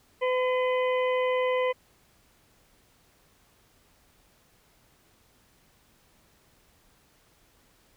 harmonic tone with a mistuned harmonic, 507 Hz, B4, 45 cents sharp, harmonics 1 / 2 / 4 / 5 / 6, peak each -24 / -31 / -34 / -42 / -42 dBFS, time 0.21-1.73 s, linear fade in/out 20 ms, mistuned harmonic 5, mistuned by -41 cents, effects pink hiss -63 dBFS RMS until 7.96 s

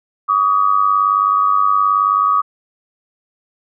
sine tone pair together, 1147.1 / 1246 Hz, D6 / D#6, -41 / +2 cents, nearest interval minor second, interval 143 cents, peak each -14 dBFS, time 0.28-2.42 s, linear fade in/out 20 ms, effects none

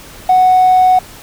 sine tone with hard clipping, 740 Hz, F#5, in tune, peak -6 dBFS, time 0.29-0.99 s, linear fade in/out 5 ms, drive 1 dB, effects pink hiss -35 dBFS RMS until 1.22 s

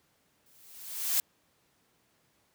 blue noise with exponential growth, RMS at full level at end -25 dBFS, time 0.46-1.2 s, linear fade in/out 1 ms, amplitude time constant 160 ms, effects pink hiss -70 dBFS RMS until 2.54 s + high-pass 100 Hz 12 dB/octave

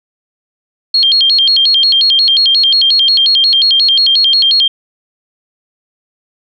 sine tone with vibrato, 3700 Hz, A#7, 14 cents flat, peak -6 dBFS, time 0.94-4.68 s, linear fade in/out 5 ms, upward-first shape square, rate 5.6 Hz, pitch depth 260 cents each way, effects none

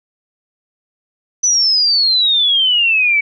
sine exponential sweep, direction down, 6040 to 2259 Hz, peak -10 dBFS, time 1.43-3.21 s, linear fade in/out 10 ms, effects none

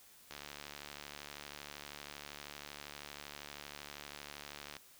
click train, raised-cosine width 0.2 ms, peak -28 dBFS, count 325, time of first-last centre 0.31-4.767 s, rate 72.7 Hz, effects white hiss -61 dBFS RMS until 4.99 s

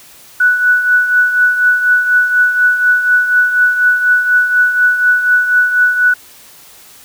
sine tone with tremolo, 1480 Hz, F#6, in tune, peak -5 dBFS, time 0.4-6.14 s, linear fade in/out 5 ms, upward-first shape triangle, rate 4.1 Hz, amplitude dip 65%, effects white hiss -40 dBFS RMS until 7.04 s

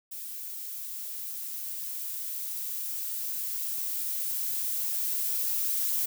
violet noise with level ramp, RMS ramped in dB -39 to -28 dBFS, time 0.11-6.06 s, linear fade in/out 10 ms, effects none

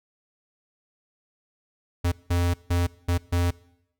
square tone bursts at uneven times, 87.31 Hz, F2, in tune, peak -21 dBFS, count 5, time 2.04-2.12 / 2.3-2.54 / 2.7-2.87 / 3.08-3.18 / 3.32-3.51 s, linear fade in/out 10 ms, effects noise-tail reverb RT60 0.8 s tail -22 dB re dry

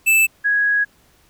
square / sine tone pair in turn, 2637 / 1661.2 Hz, E7 / G#6, 0 / 0 cents, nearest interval minor sixth, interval 800 cents, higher first, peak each -12 / -14 dBFS, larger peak first, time 0.06-0.27 / 0.44-0.85 s, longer second, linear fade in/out 20 ms, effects pink hiss -56 dBFS RMS until 1.29 s

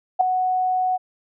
sine tone with ADSR envelope, 740 Hz, F#5, in tune, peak -9 dBFS, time 0.19-0.98 s, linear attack 19 ms, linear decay 3 ms, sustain -9 dB, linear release 26 ms, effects none

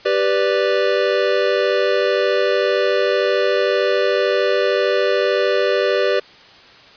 square chord, G major, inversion none, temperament equal, 392 / 493.9 / 587.3 Hz, G4 / B4 / D5, 0 / 0 / 0 cents, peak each -20 dBFS, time 0.05-6.2 s, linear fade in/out 10 ms, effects white hiss -44 dBFS RMS until 6.96 s + resampled to 11025 Hz

